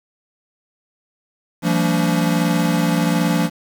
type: tone cluster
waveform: square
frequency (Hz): 170.4 / 191.7 / 225.5 / 288.1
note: F3 / G3 / A3 / D4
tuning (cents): -42 / -38 / +43 / -33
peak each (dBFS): -19 / -25 / -23 / -23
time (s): 1.62-3.5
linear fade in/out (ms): 50
effects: 7-bit